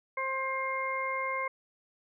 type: harmonic tone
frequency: 530 Hz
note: C5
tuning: 22 cents sharp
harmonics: 1 / 2 / 3 / 4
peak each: -37 / -33 / -45 / -34 dBFS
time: 0.17-1.48 s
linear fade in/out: 5 ms
effects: none